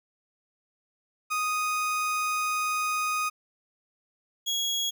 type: tone pair in turn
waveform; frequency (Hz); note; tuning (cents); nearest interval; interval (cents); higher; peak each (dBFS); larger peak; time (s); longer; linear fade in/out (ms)
30% pulse; 1244.5 / 3322; D#6 / G#7; 0 / 0; octave + perfect fourth; 1700; second; -23; neither; 1.3-3.3 / 4.46-4.91; first; 20
effects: none